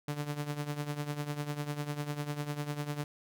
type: tone with tremolo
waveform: sawtooth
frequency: 146.83 Hz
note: D3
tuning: in tune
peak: -27 dBFS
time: 0.08-3.04 s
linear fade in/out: 2 ms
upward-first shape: triangle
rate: 10 Hz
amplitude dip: 80%
effects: none